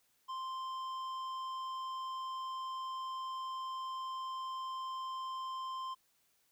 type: tone with tanh clipping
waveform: sine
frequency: 1045 Hz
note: C6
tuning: 2 cents flat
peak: -40 dBFS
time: 0.28-5.95 s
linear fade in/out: 20 ms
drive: 10 dB
effects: white hiss -74 dBFS RMS until 6.51 s